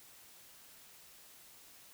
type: silence
effects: white hiss -58 dBFS RMS until 1.93 s